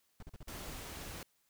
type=noise bursts; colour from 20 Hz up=brown; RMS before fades=-46 dBFS; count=9; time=0.2-0.77 s; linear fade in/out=2 ms; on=26 ms; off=42 ms
type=noise; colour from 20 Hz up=pink; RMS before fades=-46 dBFS; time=0.48-1.23 s; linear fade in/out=2 ms
effects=white hiss -75 dBFS RMS until 1.49 s